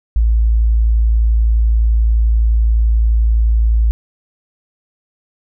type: tone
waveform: sine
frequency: 55.8 Hz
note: A1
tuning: 25 cents sharp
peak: -9 dBFS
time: 0.16-3.91 s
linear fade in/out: 0 ms
effects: none

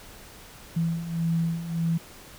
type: beating tone pair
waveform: sine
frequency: 164.81 / 166.51 Hz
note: E3 / E3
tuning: 0 / +18 cents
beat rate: 1.7 Hz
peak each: -30 / -25 dBFS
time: 0.76-1.98 s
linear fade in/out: 10 ms
effects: pink hiss -47 dBFS RMS until 2.38 s

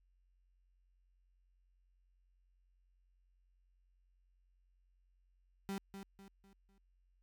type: tone with echo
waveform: 35% pulse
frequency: 196 Hz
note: G3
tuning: in tune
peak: -37 dBFS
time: 5.69-5.78 s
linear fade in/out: 0 ms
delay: 250 ms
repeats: 4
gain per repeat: -8 dB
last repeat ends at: 6.78 s
effects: added 45 Hz sine -70 dBFS peak until 7.22 s

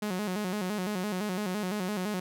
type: tone with vibrato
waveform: sawtooth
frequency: 196 Hz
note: G3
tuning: in tune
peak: -26 dBFS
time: 0.02-2.2 s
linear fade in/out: 5 ms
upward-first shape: square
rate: 5.9 Hz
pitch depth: 120 cents each way
effects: none

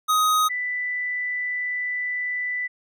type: tone pair in turn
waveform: square / sine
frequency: 1254 / 1985.4 Hz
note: D#6 / B6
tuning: +13 / +9 cents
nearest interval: minor sixth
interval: 796 cents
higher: second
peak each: -18 / -24 dBFS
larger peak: first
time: 0.08-0.49 / 0.49-2.68 s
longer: second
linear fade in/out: 20 ms
effects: none

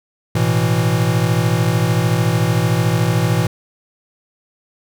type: chord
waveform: square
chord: A suspended second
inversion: none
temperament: equal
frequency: 110 / 123.47 / 164.81 Hz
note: A2 / B2 / E3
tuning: 0 / 0 / 0 cents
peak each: -19 dBFS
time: 0.35-3.47 s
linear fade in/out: 5 ms
effects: none

